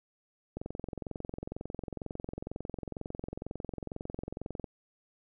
click train, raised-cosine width 2 ms, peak -24 dBFS, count 91, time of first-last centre 0.57-4.642 s, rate 22.1 Hz, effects none

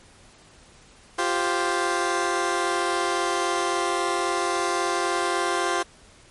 15% pulse chord, F suspended second, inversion none, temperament just, 349.2 / 392.9 / 523.8 Hz, F4 / G4 / C5, 0 / +4 / +2 cents, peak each -19 / -21 / -24 dBFS, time 1.18-5.83 s, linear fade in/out 10 ms, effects pink hiss -52 dBFS RMS until 6.3 s + MP3 48 kbps

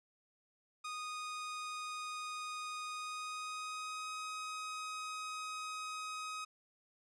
sawtooth tone with pitch glide, 1239 to 1260.7 Hz, D#6 to D#6, -8 to +22 cents, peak -37 dBFS, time 0.84-6.45 s, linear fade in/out 10 ms, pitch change +30 cents, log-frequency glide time 2.89-4.14 s, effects resampled to 22050 Hz

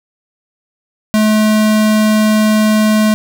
square tone, 215 Hz, A3, 40 cents flat, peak -9 dBFS, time 1.14-3.14 s, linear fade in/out 0 ms, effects none

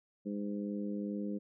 harmonic tone, 102.4 Hz, G#2, 24 cents flat, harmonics 2 / 3 / 4 / 5, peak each -36 / -41 / -46 / -46 dBFS, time 0.25-1.39 s, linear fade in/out 20 ms, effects none

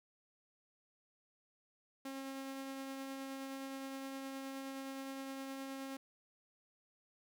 sawtooth tone with tremolo, 269.8 Hz, C#4, 47 cents flat, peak -38 dBFS, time 2.05-5.97 s, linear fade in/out 5 ms, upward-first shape triangle, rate 9.6 Hz, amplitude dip 25%, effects none

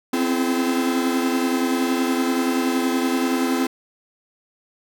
45% pulse tone cluster, 259 / 269.6 / 336.8 / 427 Hz, C4 / C#4 / E4 / G#4, -17 / -48 / +37 / +48 cents, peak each -21 / -29 / -25 / -29 dBFS, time 0.13-3.67 s, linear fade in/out 5 ms, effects none

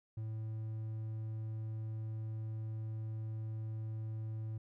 triangle tone, 110 Hz, A2, in tune, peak -36 dBFS, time 0.17-4.58 s, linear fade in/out 5 ms, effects none

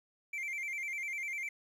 triangle tone with vibrato, 2217 Hz, C#7, in tune, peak -34 dBFS, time 0.33-1.49 s, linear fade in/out 5 ms, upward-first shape square, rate 10 Hz, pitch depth 83 cents each way, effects 11-bit

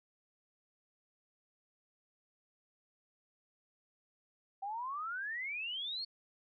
sine exponential sweep, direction up, 766 to 4435 Hz, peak -37 dBFS, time 4.62-6.05 s, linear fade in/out 10 ms, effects none

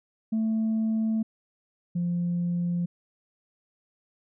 sine tone pair in turn, 221.1 / 174.12 Hz, A3 / F3, +9 / -5 cents, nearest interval major third, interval 414 cents, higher first, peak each -21 / -23 dBFS, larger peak first, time 0.32-1.23 / 1.95-2.86 s, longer neither, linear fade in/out 10 ms, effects tanh soft clip ceiling -21 dBFS

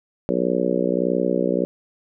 harmonic tone, 61.6 Hz, B1, 4 cents flat, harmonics 3 / 4 / 5 / 6 / 7 / 8 / 9, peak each -26 / -26 / -26 / -26 / -26 / -26 / -26 dBFS, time 0.29-1.65 s, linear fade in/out 0 ms, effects none

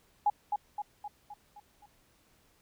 sine tone with echo, 829 Hz, G#5, 3 cents flat, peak -22 dBFS, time 0.26-0.3 s, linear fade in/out 5 ms, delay 260 ms, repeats 6, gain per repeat -5 dB, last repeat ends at 1.86 s, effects pink hiss -67 dBFS RMS until 2.61 s

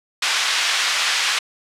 white band-pass noise, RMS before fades -20 dBFS, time 0.22-1.39 s, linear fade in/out 5 ms, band 1200 to 4200 Hz, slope 12 dB/octave, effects low-pass 10000 Hz 12 dB/octave

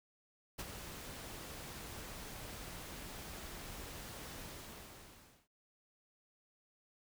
pink noise with ADSR envelope, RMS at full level -41 dBFS, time 0.58-5.48 s, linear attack 18 ms, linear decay 33 ms, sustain -7 dB, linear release 1100 ms, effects none

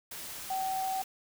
sine tone in noise, 763 Hz, G5, 47 cents flat, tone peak -30 dBFS, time 0.5-1.02 s, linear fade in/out 5 ms, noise white, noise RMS -42 dBFS, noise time 0.11-1.04 s, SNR +9 dB, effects none

